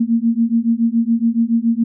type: beating tone pair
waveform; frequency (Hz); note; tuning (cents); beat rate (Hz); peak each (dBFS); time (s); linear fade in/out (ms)
sine; 227.2 / 234.3; A#3 / A#3; -44 / +9; 7.1; -16; 0-1.84; 10
effects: none

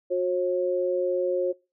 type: tone pair together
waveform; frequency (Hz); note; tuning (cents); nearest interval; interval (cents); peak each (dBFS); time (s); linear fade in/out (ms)
sine; 363.1 / 540; F#4 / C#5; -33 / -45; perfect fifth; 688; -26 / -24; 0.1-1.53; 20
effects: noise-tail reverb RT60 0.3 s tail -25 dB re dry

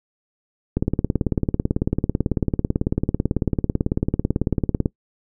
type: click train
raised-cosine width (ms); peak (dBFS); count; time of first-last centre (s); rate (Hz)
3; -6; 75; 0.77-4.858; 18.1
effects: noise-tail reverb RT60 0.1 s tail -22 dB re dry

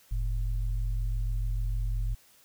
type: tone pair together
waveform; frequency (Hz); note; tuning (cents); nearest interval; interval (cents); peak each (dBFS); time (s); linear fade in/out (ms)
sine; 43.68 / 110; F1 / A2; +1 / 0; octave + major third; 1599; -27 / -35; 0.11-2.15; 10
effects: white hiss -60 dBFS RMS until 2.44 s

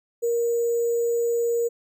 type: tone with sample-and-hold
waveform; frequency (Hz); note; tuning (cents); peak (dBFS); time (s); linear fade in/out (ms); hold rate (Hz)
sine; 468.8; A#4; +10; -20; 0.22-1.69; 20; 7350
effects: none

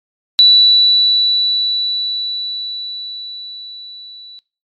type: tone with level ramp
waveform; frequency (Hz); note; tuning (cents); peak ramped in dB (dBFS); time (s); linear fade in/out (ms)
sine; 3951; B7; 0; -3 to -33; 0.39-4.39; 0
effects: noise-tail reverb RT60 0.3 s tail -20 dB re dry + MP3 96 kbps

